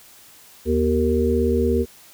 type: harmonic tone with a mistuned harmonic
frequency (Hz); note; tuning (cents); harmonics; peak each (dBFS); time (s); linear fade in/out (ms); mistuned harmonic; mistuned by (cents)
76.9; D#2; -20; 1 / 3 / 5 / 6; -22 / -22 / -22 / -22; 0.65-1.86; 50; 3; +68
effects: white hiss -48 dBFS RMS until 2.13 s